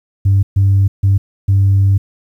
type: tone bursts at uneven times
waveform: sine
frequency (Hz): 98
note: G2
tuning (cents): 0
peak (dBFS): -6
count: 4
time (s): 0.25-0.43 / 0.56-0.88 / 1.03-1.18 / 1.48-1.98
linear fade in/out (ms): 10
effects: tanh soft clip ceiling -5 dBFS + 8-bit